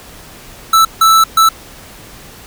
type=tone bursts at uneven times; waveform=square; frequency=1318.5 Hz; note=E6; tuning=in tune; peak=-6 dBFS; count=3; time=0.73-0.85 / 1.01-1.24 / 1.37-1.49 s; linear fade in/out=5 ms; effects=pink hiss -36 dBFS RMS until 2.46 s